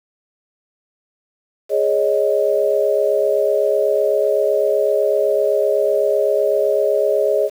sine chord, Ab suspended fourth, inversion none, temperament equal, 415.3 / 554.4 / 622.3 Hz, Ab4 / Db5 / Eb5, 0 / 0 / 0 cents, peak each -18 dBFS, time 1.69-7.5 s, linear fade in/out 50 ms, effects 7-bit

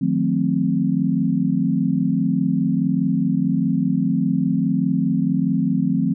sine chord, D# diminished seventh, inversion none, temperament equal with one note detuned, 155.56 / 180.46 / 220 / 261.6 Hz, D#3 / F#3 / A3 / C4, 0 / -43 / 0 / 0 cents, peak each -24 / -21 / -23 / -21 dBFS, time 0.01-6.14 s, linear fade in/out 10 ms, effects none

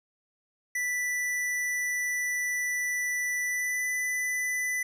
square tone with pitch glide, 1975.5 to 1995 Hz, B6 to B6, 0 to +17 cents, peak -28 dBFS, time 0.75-4.83 s, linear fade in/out 5 ms, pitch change +17 cents, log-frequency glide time 3.43-3.87 s, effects resampled to 32000 Hz + 11-bit

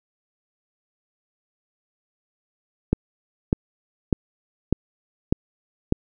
click train, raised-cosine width 3 ms, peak -4 dBFS, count 6, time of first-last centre 2.93-5.924 s, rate 1.67 Hz, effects none

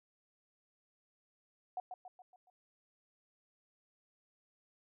sine tone with echo, 734 Hz, F#5, 14 cents flat, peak -36 dBFS, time 1.77-1.8 s, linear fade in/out 2 ms, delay 140 ms, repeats 5, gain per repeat -6 dB, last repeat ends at 2.5 s, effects none

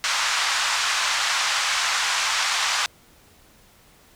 pink band-pass noise, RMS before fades -23 dBFS, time 0.04-2.86 s, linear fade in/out 0 ms, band 960 to 7200 Hz, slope 24 dB/octave, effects pink hiss -54 dBFS RMS until 4.15 s

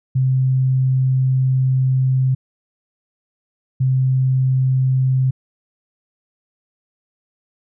sine tone bursts at uneven times, 130.6 Hz, C3, 3 cents flat, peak -13 dBFS, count 2, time 0.15-2.35 / 3.8-5.31 s, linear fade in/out 10 ms, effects none

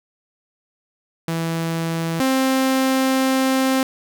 sawtooth tone pair in turn, 164.8 / 263.8 Hz, E3 / C4, 0 / +14 cents, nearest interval minor sixth, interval 814 cents, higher second, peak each -17 / -12 dBFS, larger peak second, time 1.28-2.2 / 2.2-3.83 s, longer second, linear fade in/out 2 ms, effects none

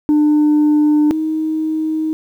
sine tone pair in turn, 299.7 / 314.3 Hz, D4 / D#4, +35 / +18 cents, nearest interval minor second, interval 83 cents, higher second, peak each -7 / -15 dBFS, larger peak first, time 0.09-1.11 / 1.11-2.13 s, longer neither, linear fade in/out 0 ms, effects tanh soft clip ceiling -8 dBFS + 8-bit

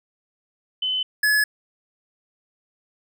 sine / square tone pair in turn, 3033 / 1702.2 Hz, F#7 / G#6, +42 / +42 cents, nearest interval minor seventh, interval 1000 cents, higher first, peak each -21 / -17 dBFS, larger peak second, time 0.82-1.03 / 1.23-1.44 s, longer neither, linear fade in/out 5 ms, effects none

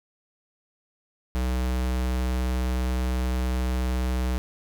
square tone, 62.9 Hz, B1, 32 cents sharp, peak -24 dBFS, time 1.35-4.38 s, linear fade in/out 0 ms, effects none

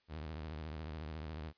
sawtooth tone with vibrato, 77.7 Hz, D#2, 2 cents flat, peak -38 dBFS, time 0.08-1.53 s, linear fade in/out 50 ms, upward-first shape triangle, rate 14 Hz, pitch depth 160 cents each way, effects white hiss -75 dBFS RMS until 1.57 s + resampled to 11025 Hz

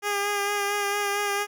10% pulse tone with vibrato, 406.7 Hz, G#4, 36 cents flat, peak -16 dBFS, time 0.02-1.47 s, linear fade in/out 50 ms, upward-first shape sine, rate 4.4 Hz, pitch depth 23 cents each way, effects none

